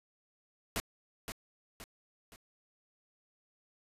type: noise with echo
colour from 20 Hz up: pink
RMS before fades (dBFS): -34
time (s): 0.76-0.8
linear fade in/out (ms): 0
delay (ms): 520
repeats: 3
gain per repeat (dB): -7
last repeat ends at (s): 2.36
effects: resampled to 32000 Hz